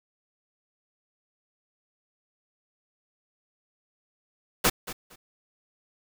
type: noise with echo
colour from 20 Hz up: pink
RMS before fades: -21 dBFS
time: 4.64-4.7 s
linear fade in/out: 10 ms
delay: 230 ms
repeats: 2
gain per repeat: -15 dB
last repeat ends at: 5.16 s
effects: none